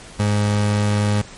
30% pulse tone, 103.83 Hz, G#2, in tune, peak -13 dBFS, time 0.19-1.22 s, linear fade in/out 10 ms, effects pink hiss -40 dBFS RMS until 1.37 s + MP3 48 kbps

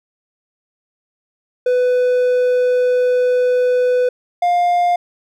triangle tone pair in turn, 498.3 / 704.7 Hz, B4 / F5, +15 / +15 cents, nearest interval tritone, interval 600 cents, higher second, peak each -10 / -10 dBFS, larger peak neither, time 1.66-4.09 / 4.42-4.96 s, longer first, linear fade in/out 5 ms, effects none

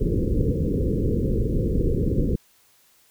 pink low-pass noise, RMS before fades -22 dBFS, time 0-2.36 s, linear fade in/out 10 ms, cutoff 510 Hz, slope 96 dB/octave, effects white hiss -59 dBFS RMS until 3.1 s

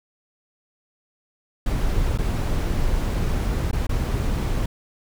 brown noise with dropouts, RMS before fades -22 dBFS, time 1.66-4.66 s, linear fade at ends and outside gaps 5 ms, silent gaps 2.177-2.185 / 3.713-3.729 / 3.869-3.892 s, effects none

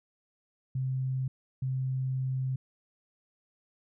sine tone bursts at uneven times, 130.81 Hz, C3, in tune, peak -28 dBFS, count 2, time 0.75-1.28 / 1.62-2.56 s, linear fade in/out 5 ms, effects none

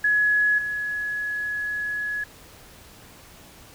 sine tone with level steps, 1688 Hz, G#6, 28 cents sharp, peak -17 / -25 dBFS, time 0.04-2.24 s, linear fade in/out 5 ms, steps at 0.58 s, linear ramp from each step 5 ms, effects pink hiss -48 dBFS RMS until 3.74 s

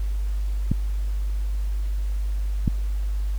clicks, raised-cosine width 5 ms, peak -7 dBFS, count 2, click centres 0.716 / 2.678 s, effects added 50 Hz sine -22 dBFS peak until 3.38 s + pink hiss -49 dBFS RMS until 3.38 s

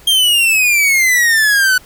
45% pulse exponential sweep, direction down, 3217 to 1482 Hz, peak -9 dBFS, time 0.07-1.78 s, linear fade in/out 5 ms, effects pink hiss -43 dBFS RMS until 1.85 s

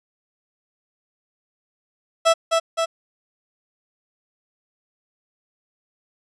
30% pulse tone with echo, 659.3 Hz, E5, in tune, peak -10 dBFS, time 2.25-2.34 s, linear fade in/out 20 ms, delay 260 ms, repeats 2, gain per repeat -3 dB, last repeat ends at 2.86 s, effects resampled to 22050 Hz

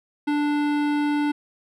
sine tone with hard clipping, 293.7 Hz, D4, in tune, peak -22 dBFS, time 0.27-1.32 s, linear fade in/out 10 ms, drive 17 dB, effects none

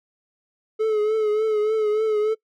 triangle tone with vibrato, 430.3 Hz, A4, 39 cents flat, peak -16 dBFS, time 0.79-2.35 s, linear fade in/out 20 ms, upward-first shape triangle, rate 3.4 Hz, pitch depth 53 cents each way, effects noise-tail reverb RT60 0.1 s tail -23 dB re dry

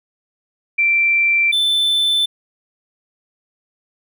sine / triangle tone pair in turn, 2349 / 3527 Hz, D7 / A7, 0 / +3 cents, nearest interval perfect fifth, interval 703 cents, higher second, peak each -12 dBFS, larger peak neither, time 0.78-1.52 / 1.52-2.26 s, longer neither, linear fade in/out 10 ms, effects none

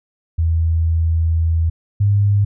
sine tone pair in turn, 81.9 / 101.57 Hz, E2 / G#2, -11 / -38 cents, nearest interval major third, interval 373 cents, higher second, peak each -13 / -11 dBFS, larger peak second, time 0.38-1.7 / 2-2.45 s, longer first, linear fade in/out 10 ms, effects none

